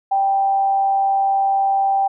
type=tone with amplitude modulation; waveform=sine; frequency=784 Hz; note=G5; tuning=in tune; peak=-13 dBFS; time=0.11-2.08 s; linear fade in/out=10 ms; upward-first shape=sine; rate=188 Hz; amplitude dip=25%; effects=none